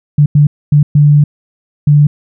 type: tone bursts at uneven times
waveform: sine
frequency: 146.83 Hz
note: D3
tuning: in tune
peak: -3 dBFS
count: 5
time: 0.18-0.26 / 0.35-0.47 / 0.72-0.83 / 0.95-1.24 / 1.87-2.07 s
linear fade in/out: 5 ms
effects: none